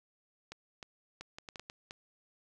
clicks, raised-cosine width 0.2 ms, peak -27 dBFS, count 9, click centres 0.52 / 0.828 / 1.21 / 1.385 / 1.488 / 1.558 / 1.596 / 1.699 / 1.909 s, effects none

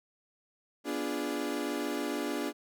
35% pulse chord, B diminished seventh, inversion none, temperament equal, 246.9 / 293.7 / 349.2 / 415.3 Hz, B3 / D4 / F4 / Ab4, 0 / 0 / 0 / 0 cents, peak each -37 / -33 / -37 / -37 dBFS, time 0.84-2.53 s, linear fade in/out 50 ms, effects none

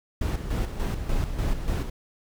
brown noise with tremolo, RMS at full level -25 dBFS, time 0.21-1.9 s, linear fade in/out 5 ms, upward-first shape square, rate 3.4 Hz, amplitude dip 55%, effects none

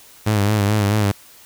sawtooth tone with vibrato, 103.83 Hz, G#2, in tune, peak -11 dBFS, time 0.26-1.12 s, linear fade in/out 10 ms, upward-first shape sine, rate 4.6 Hz, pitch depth 68 cents each way, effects white hiss -46 dBFS RMS until 1.45 s

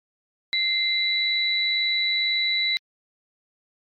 sine tone pair together, 2085 / 3951 Hz, C7 / B7, -7 / 0 cents, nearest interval major seventh, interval 1107 cents, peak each -24 / -22 dBFS, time 0.53-2.77 s, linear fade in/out 0 ms, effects MP3 96 kbps

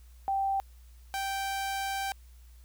sine / sawtooth tone pair in turn, 782 / 782 Hz, G5 / G5, -4 / -4 cents, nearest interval unison, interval 0 cents, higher neither, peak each -26 / -27 dBFS, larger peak first, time 0.28-0.6 / 1.14-2.12 s, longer second, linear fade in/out 0 ms, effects added 60 Hz sine -50 dBFS peak until 2.64 s + white hiss -65 dBFS RMS until 2.64 s

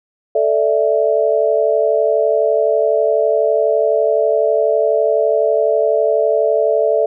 sine chord, A suspended fourth, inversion none, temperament equal, 440 / 587.3 / 659.3 Hz, A4 / D5 / E5, 0 / 0 / 0 cents, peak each -16 dBFS, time 0.35-7.06 s, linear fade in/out 5 ms, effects none

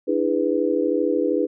sine chord, E dominant seventh, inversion third, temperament just, 296.7 / 329.6 / 412 / 494.4 Hz, D4 / E4 / G#4 / B4, +18 / 0 / -14 / +2 cents, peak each -24 / -24 / -24 / -23 dBFS, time 0.07-1.47 s, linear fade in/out 20 ms, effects none

